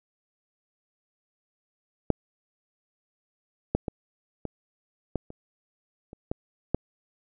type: clicks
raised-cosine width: 2 ms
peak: -6 / -9 / -16 / -18 / -13 / -28 / -29 / -15 / -9 dBFS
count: 9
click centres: 2.103 / 3.75 / 3.882 / 4.453 / 5.157 / 5.304 / 6.131 / 6.315 / 6.746 s
effects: none